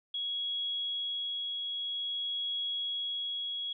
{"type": "tone with tremolo", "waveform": "sine", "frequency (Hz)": 3327, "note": "G#7", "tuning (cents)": 2, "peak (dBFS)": -31, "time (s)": [0.14, 3.73], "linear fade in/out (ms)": 5, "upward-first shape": "triangle", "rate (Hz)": 0.51, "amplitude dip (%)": 25, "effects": []}